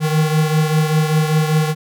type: beating tone pair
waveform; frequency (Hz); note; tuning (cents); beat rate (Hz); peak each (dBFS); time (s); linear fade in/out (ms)
square; 154.3 / 159.4; D#3 / D#3; -14 / +42; 5.1; -15 / -21; 0-1.75; 50
effects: none